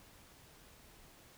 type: silence
effects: pink hiss -60 dBFS RMS until 1.37 s